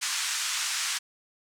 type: band-pass noise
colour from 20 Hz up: white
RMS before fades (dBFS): -30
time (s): 0.01-0.99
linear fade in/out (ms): 20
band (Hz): 1100 to 8200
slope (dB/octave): 24
effects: none